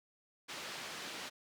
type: band-pass noise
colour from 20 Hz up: white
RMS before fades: -45 dBFS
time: 0.48-1.3 s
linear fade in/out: 20 ms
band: 170 to 4100 Hz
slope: 12 dB/octave
effects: none